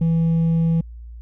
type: tone with hard clipping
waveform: triangle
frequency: 164.81 Hz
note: E3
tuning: in tune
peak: -14 dBFS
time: 0.01-0.81 s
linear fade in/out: 5 ms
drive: 1 dB
effects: added 58 Hz sine -34 dBFS peak until 1.21 s